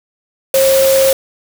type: tone in noise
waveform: sine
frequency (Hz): 537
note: C5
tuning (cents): +45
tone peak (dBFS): -8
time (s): 0.54-1.13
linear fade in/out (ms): 2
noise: white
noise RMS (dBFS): -18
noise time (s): 0.54-1.13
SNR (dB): +7
effects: none